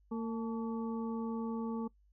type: harmonic tone with a mistuned harmonic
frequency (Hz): 227.6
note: A#3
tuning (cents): -41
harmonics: 1 / 2 / 4 / 5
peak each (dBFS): -35 / -41 / -47 / -49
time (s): 0.11-1.88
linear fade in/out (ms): 10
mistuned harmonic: 4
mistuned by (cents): -65
effects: noise-tail reverb RT60 0.1 s tail -21 dB re dry + added 50 Hz sine -64 dBFS peak until 2.12 s